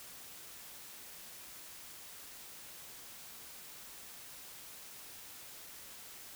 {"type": "silence", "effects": ["white hiss -51 dBFS RMS until 6.35 s"]}